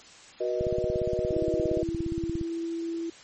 sine chord, B major, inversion second, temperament equal with one note detuned, 370 / 483.2 / 622.3 Hz, F#4 / B4 / D#5, 0 / -38 / 0 cents, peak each -30 dBFS, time 0.4-1.83 s, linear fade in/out 10 ms
click train, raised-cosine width 5 ms, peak -20 dBFS, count 32, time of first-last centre 0.61-2.412 s, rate 17.2 Hz
sine tone, 333.1 Hz, E4, 18 cents sharp, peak -29 dBFS, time 1.32-3.1 s, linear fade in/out 5 ms
effects white hiss -50 dBFS RMS until 3.23 s + MP3 32 kbps

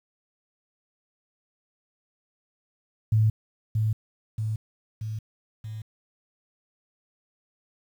sine tone with echo, 109.1 Hz, A2, 14 cents flat, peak -17 dBFS, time 3.12-3.3 s, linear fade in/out 5 ms, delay 630 ms, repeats 4, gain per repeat -4 dB, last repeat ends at 5.82 s, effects 9-bit

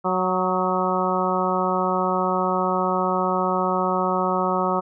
harmonic tone with a mistuned harmonic, 185 Hz, F#3, in tune, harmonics 1 / 2 / 3 / 4 / 5 / 6 / 7, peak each -27 / -27 / -27 / -27 / -27 / -27 / -27 dBFS, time 0.04-4.81 s, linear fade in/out 20 ms, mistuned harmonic 7, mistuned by -27 cents, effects none

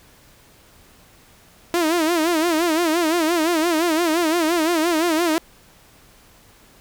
sawtooth tone with vibrato, 330 Hz, E4, 2 cents sharp, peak -13 dBFS, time 1.74-5.38 s, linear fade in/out 0 ms, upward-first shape sine, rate 5.8 Hz, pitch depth 120 cents each way, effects pink hiss -51 dBFS RMS until 6.8 s

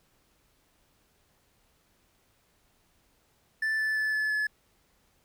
triangle tone with pitch steps, 1760 / 1748.9 / 1737.8 / 1726.8 / 1715.8 Hz, A6 / A6 / A6 / A6 / A6, 0 / -11 / -22 / -33 / -44 cents, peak -24 dBFS, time 3.62-4.47 s, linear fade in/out 5 ms, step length 170 ms, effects pink hiss -68 dBFS RMS until 5.24 s

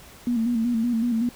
sine tone with vibrato, 233.4 Hz, A#3, 2 cents sharp, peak -20 dBFS, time 0.27-1.29 s, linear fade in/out 2 ms, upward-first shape square, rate 5.3 Hz, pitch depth 61 cents each way, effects pink hiss -47 dBFS RMS until 1.35 s

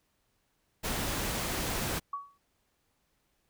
pink noise, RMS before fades -33 dBFS, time 0.83-2 s, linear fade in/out 20 ms
sine tone with exponential decay, 1127 Hz, C#6, 28 cents sharp, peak -30 dBFS, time 2.13-2.38 s, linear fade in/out 5 ms, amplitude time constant 53 ms
effects pink hiss -75 dBFS RMS until 3.49 s

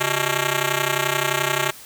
5% pulse ring-modulated tone, 249.5 Hz, B3, 18 cents sharp, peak -5 dBFS, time 0-1.71 s, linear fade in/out 10 ms, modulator 109 Hz, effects white hiss -42 dBFS RMS until 1.85 s

